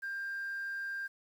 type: tone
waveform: sine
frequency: 1593 Hz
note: G6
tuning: 27 cents sharp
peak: -34 dBFS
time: 0.02-1.08 s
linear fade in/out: 20 ms
effects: tanh soft clip ceiling -33 dBFS + 10-bit